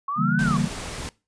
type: linear two-way sweep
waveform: sine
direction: up then down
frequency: 1091 to 1568 to 1091 Hz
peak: -24 dBFS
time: 0.08-0.57 s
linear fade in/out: 5 ms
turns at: 0.42 s
type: chord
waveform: sine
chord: C# diminished seventh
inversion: none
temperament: equal with one note detuned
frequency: 142.08 / 164.81 / 196 / 233.1 Hz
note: C#3 / E3 / G3 / Bb3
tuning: +43 / 0 / 0 / 0 cents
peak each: -25 dBFS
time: 0.16-0.69 s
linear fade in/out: 50 ms
type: noise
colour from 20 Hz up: pink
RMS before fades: -33 dBFS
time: 0.39-1.09 s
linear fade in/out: 0 ms
effects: noise-tail reverb RT60 0.3 s tail -22 dB re dry + resampled to 22050 Hz